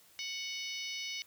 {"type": "harmonic tone", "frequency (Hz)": 740, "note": "F#5", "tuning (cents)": 0, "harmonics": [3, 4, 5, 6, 7, 8], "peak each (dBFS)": [-42, -43, -46, -47, -45, -47], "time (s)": [0.19, 1.22], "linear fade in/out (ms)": 0, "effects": ["white hiss -62 dBFS RMS until 1.26 s"]}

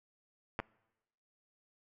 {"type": "clicks", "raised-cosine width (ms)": 0.5, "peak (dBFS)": -20, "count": 2, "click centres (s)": [0.591, 0.6], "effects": ["noise-tail reverb RT60 1.0 s tail -25 dB re dry"]}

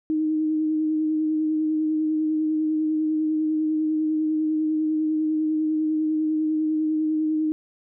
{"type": "tone with vibrato", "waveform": "sine", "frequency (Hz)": 311.1, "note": "D#4", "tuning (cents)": 0, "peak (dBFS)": -20, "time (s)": [0.1, 7.52], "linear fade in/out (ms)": 0, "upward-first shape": "sine", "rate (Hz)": 10, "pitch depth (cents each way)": 19, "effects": []}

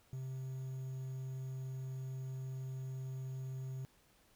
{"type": "tone with quantisation", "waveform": "triangle", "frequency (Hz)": 131.1, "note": "C3", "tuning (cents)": 4, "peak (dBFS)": -38, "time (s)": [0.13, 3.85], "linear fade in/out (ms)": 0, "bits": 11, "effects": ["pink hiss -69 dBFS RMS until 4.35 s"]}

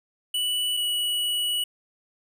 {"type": "tone pair in turn", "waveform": "square", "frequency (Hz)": [2960, 2936], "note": ["F#7", "F#7"], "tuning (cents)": [0, -14], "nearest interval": "unison", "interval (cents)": 14, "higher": "first", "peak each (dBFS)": -24, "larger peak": "neither", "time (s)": [[0.34, 0.77], [0.77, 1.64]], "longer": "second", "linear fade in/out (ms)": 5, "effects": []}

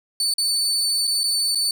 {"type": "tone with dropouts", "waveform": "30% pulse", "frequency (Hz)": 4506, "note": "C#8", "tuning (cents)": 28, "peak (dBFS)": -16, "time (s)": [0.2, 1.71], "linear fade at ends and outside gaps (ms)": 2, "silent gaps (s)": [[0.339, 0.382], [1.071, 1.075], [1.234, 1.239], [1.549, 1.555]], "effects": []}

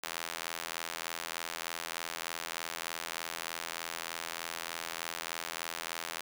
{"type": "tone with high-pass filter", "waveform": "sawtooth", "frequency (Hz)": 83.3, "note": "E2", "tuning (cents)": 19, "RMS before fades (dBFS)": -40, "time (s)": [0.03, 6.21], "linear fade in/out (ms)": 5, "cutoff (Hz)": 1100, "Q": 0.55, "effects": []}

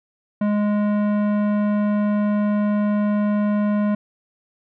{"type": "tone with tanh clipping", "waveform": "sine", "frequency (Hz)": 207.7, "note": "G#3", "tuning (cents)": 0, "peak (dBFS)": -19, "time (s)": [0.41, 3.95], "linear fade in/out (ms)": 5, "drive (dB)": 15, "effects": []}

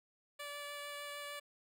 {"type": "tone with vibrato", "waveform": "10% pulse", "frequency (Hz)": 579, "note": "D5", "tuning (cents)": -25, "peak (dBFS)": -35, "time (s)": [0.39, 1.4], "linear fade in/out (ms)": 10, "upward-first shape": "triangle", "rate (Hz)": 6.6, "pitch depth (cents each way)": 10, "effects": []}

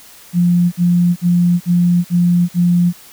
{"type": "tone bursts", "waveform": "sine", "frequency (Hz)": 175.2, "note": "F3", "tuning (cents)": 6, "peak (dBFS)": -9, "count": 6, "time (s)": [0.33, 2.93], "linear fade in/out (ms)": 50, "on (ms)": 390, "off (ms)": 52, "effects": ["white hiss -41 dBFS RMS until 3.12 s"]}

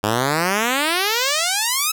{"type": "exponential sweep", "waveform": "5% pulse", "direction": "up", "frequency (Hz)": [100.3, 1318.5], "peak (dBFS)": -6, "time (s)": [0.03, 1.92], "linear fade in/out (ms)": 10, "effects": []}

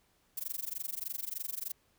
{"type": "noise with amplitude modulation", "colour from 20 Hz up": "violet", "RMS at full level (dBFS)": -35, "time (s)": [0.37, 1.72], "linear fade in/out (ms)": 5, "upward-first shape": "sine", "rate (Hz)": 23.3, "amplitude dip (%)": 100, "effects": ["pink hiss -71 dBFS RMS until 1.98 s"]}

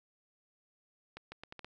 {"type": "accelerating click train", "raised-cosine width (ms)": 0.3, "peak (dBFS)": -29, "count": 6, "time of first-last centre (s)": [1.17, 1.646], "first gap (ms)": 150, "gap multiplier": 0.77, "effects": []}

